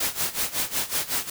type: noise with tremolo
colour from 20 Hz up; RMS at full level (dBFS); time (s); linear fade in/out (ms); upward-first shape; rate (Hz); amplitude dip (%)
white; -24; 0-1.3; 5; sine; 5.4; 85
effects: none